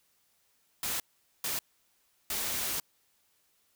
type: noise bursts at uneven times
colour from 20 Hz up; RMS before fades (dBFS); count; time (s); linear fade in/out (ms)
white; -33; 3; 0.83-1 / 1.44-1.59 / 2.3-2.8; 2
effects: white hiss -71 dBFS RMS until 3.75 s